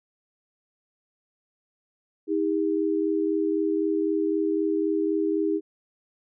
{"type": "tone pair together", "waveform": "sine", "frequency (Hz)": [318.2, 402.1], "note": ["D#4", "G4"], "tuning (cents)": [39, 44], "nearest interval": "major third", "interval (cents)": 405, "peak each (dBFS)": [-24, -25], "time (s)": [2.27, 5.61], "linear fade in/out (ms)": 50, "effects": []}